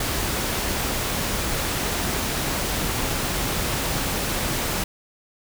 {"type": "noise", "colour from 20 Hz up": "pink", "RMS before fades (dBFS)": -25, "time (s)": [0, 4.84], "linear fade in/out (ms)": 5, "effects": []}